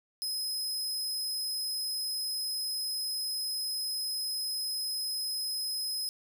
sawtooth tone, 5090 Hz, D#8, 39 cents sharp, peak -29 dBFS, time 0.22-6.09 s, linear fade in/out 0 ms, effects 11-bit

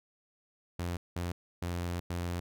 sawtooth tone bursts at uneven times, 87.31 Hz, F2, in tune, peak -29 dBFS, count 4, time 0.79-0.97 / 1.16-1.32 / 1.62-2 / 2.1-2.4 s, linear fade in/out 5 ms, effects none

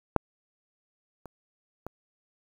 clicks, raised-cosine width 1 ms, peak -6 / -28 / -22 dBFS, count 3, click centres 0.163 / 1.257 / 1.866 s, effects 8-bit

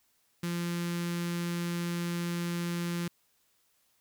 sawtooth tone with notch filter, 172.5 Hz, F3, 21 cents flat, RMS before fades -33 dBFS, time 0.43-3.08 s, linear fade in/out 5 ms, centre 670 Hz, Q 0.75, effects white hiss -71 dBFS RMS until 4 s

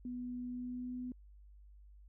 sine tone with pitch glide, 246.9 to 249.6 Hz, B3 to B3, 0 to +19 cents, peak -39 dBFS, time 0.05-1.12 s, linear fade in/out 2 ms, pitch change +19 cents, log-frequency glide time 0.49-0.95 s, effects added 50 Hz sine -55 dBFS peak until 2.08 s

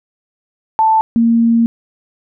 sine tone pair in turn, 882 / 231.1 Hz, A5 / A#3, +4 / -15 cents, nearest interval octave + major seventh, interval 2319 cents, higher first, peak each -8 dBFS, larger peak neither, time 0.79-1.01 / 1.16-1.66 s, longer second, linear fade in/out 0 ms, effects none

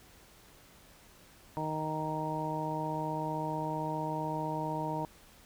harmonic tone, 155.56 Hz, D#3, in tune, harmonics 1 / 2 / 3 / 4 / 5 / 6, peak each -38 / -39 / -43 / -40 / -43 / -36 dBFS, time 1.57-5.05 s, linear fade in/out 0 ms, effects pink hiss -58 dBFS RMS until 5.45 s

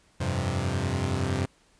sawtooth chord, F suspended second, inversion none, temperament equal, 87.31 / 98 / 130.81 Hz, F2 / G2 / C3, 0 / 0 / 0 cents, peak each -26 dBFS, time 0.2-1.46 s, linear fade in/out 10 ms, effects pink hiss -62 dBFS RMS until 1.79 s + resampled to 22050 Hz

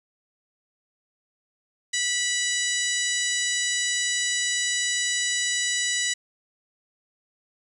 harmonic tone with a mistuned harmonic, 981 Hz, B5, 12 cents flat, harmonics 2 / 3 / 4 / 5 / 6 / 7 / 8 / 9, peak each -28 / -32 / -30 / -37 / -33 / -31 / -31 / -36 dBFS, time 1.93-6.14 s, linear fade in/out 10 ms, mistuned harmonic 9, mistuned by +32 cents, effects 9-bit

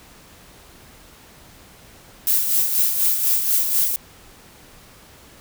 violet noise with tremolo, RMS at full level -17 dBFS, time 2.27-3.96 s, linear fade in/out 0 ms, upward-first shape sine, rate 4.1 Hz, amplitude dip 50%, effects pink hiss -47 dBFS RMS until 5.4 s

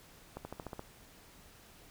accelerating click train, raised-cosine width 1 ms, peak -27 dBFS, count 7, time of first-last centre 0.37-0.794 s, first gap 80 ms, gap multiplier 0.95, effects pink hiss -58 dBFS RMS until 1.9 s

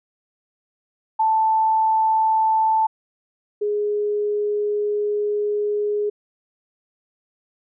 sine tone pair in turn, 881 / 415.8 Hz, A5 / G#4, +2 / +2 cents, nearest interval octave + minor second, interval 1300 cents, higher first, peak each -15 / -19 dBFS, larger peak first, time 1.19-2.87 / 3.61-6.1 s, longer second, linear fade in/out 10 ms, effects none

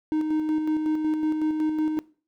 triangle tone with tremolo, 310 Hz, D#4, 6 cents flat, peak -19 dBFS, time 0.12-1.99 s, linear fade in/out 0 ms, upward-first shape square, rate 5.4 Hz, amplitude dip 40%, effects noise-tail reverb RT60 0.4 s tail -21 dB re dry

